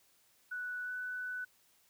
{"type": "tone with pitch glide", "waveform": "sine", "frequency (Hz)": [1480, 1493.7], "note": ["F#6", "F#6"], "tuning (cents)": [0, 16], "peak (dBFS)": -37, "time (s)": [0.51, 1.45], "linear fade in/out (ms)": 10, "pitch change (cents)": 16, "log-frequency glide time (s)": [0.85, 0.9], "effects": ["white hiss -69 dBFS RMS until 1.89 s"]}